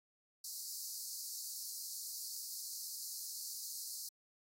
pink high-pass noise, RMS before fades -45 dBFS, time 0.44-4.09 s, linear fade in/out 5 ms, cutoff 4300 Hz, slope 96 dB/octave, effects AAC 48 kbps

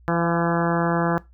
harmonic tone with a mistuned harmonic, 169 Hz, E3, 43 cents sharp, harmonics 1 / 2 / 3 / 4 / 5 / 6 / 7 / 8 / 9 / 10, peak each -23 / -26 / -28 / -29 / -30 / -31 / -31 / -32 / -33 / -33 dBFS, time 0.08-1.18 s, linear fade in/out 0 ms, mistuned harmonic 4, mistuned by +21 cents, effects noise-tail reverb RT60 0.2 s tail -19 dB re dry + added 60 Hz sine -48 dBFS peak until 1.33 s

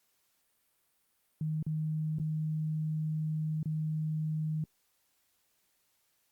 sine tone with dropouts, 155.56 Hz, D#3, in tune, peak -30 dBFS, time 1.41-4.64 s, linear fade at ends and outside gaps 2 ms, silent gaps 1.627-1.665 / 2.186-2.198 / 3.63-3.657 s, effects white hiss -74 dBFS RMS until 6.31 s + Opus 48 kbps

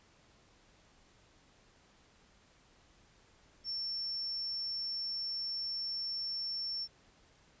sine tone, 5420 Hz, E8, 47 cents sharp, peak -35 dBFS, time 3.64-6.88 s, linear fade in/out 50 ms, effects pink hiss -65 dBFS RMS until 7.6 s + resampled to 16000 Hz

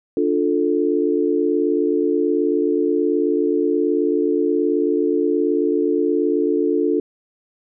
sine chord, D minor, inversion none, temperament just, 293.7 / 352.4 / 440.5 Hz, D4 / F4 / A4, 0 / +16 / +2 cents, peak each -20 dBFS, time 0.17-7 s, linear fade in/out 2 ms, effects none

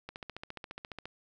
click train, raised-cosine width 0.3 ms, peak -25 dBFS, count 15, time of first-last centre 0.09-1.056 s, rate 14.5 Hz, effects none

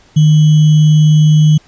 sine tone with sample-and-hold, 153.2 Hz, D#3, 27 cents flat, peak -4 dBFS, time 0.16-1.58 s, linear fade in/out 10 ms, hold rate 3150 Hz, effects pink hiss -47 dBFS RMS until 1.67 s + resampled to 16000 Hz

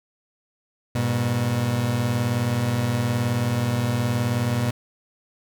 30% pulse beating tone pair, 101.5 / 120.5 Hz, G#2 / B2, -39 / -42 cents, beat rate 19 Hz, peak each -25 / -19 dBFS, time 0.95-4.71 s, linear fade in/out 5 ms, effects none

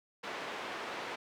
pink band-pass noise, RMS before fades -41 dBFS, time 0.23-1.16 s, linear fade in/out 10 ms, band 430 to 2800 Hz, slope 12 dB/octave, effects none

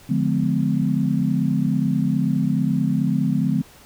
sine chord, D diminished seventh, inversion none, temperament just, 146.83 / 176.2 / 211.4 / 253.7 Hz, D3 / F3 / Ab3 / Cb4, 0 / +16 / +31 / +47 cents, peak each -23 dBFS, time 0.09-3.62 s, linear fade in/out 10 ms, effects pink hiss -48 dBFS RMS until 3.85 s

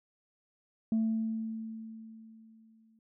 sine tone with exponential decay, 222.5 Hz, A3, 20 cents sharp, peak -23 dBFS, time 0.92-2.99 s, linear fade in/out 2 ms, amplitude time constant 450 ms, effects tanh soft clip ceiling -23 dBFS

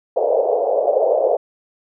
pink band-pass noise, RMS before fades -17 dBFS, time 0.16-1.37 s, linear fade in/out 5 ms, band 470 to 680 Hz, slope 48 dB/octave, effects none

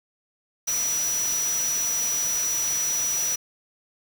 sine tone in noise, 5870 Hz, F#8, 15 cents flat, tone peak -23 dBFS, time 0.67-3.36 s, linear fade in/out 10 ms, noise white, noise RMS -32 dBFS, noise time 0.67-3.36 s, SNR +6 dB, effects none

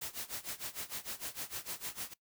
white noise with tremolo, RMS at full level -39 dBFS, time 0.01-2.14 s, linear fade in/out 10 ms, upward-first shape sine, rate 6.6 Hz, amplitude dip 90%, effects noise-tail reverb RT60 0.1 s tail -20 dB re dry

